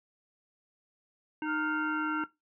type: harmonic tone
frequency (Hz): 307.5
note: D#4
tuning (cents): -20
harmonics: 1 / 3 / 5 / 7 / 9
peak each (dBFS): -33 / -39 / -41 / -49 / -46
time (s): 1.42-2.24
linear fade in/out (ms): 2
type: tone with pitch glide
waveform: sine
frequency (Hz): 1396.9 to 1377.7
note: F6 to F6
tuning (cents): 0 to -24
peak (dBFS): -31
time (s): 1.45-2.27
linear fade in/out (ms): 50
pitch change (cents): -24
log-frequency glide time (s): 1.7-2.11
effects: noise-tail reverb RT60 0.2 s tail -19 dB re dry